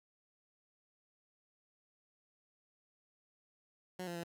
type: tone with pitch steps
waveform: 15% pulse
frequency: 182.9 / 172.8 / 170.1 Hz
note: F#3 / F3 / F3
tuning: -20 / -18 / -45 cents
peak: -34 dBFS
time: 3.99-4.236 s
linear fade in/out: 5 ms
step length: 82 ms
effects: none